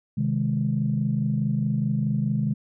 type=chord; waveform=sine; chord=Ab major; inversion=first; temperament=equal; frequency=130.81 / 155.56 / 207.7 Hz; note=C3 / Eb3 / Ab3; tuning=0 / 0 / 0 cents; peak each=-25 / -26 / -25 dBFS; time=0.17-2.54 s; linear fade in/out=10 ms; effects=tanh soft clip ceiling -12 dBFS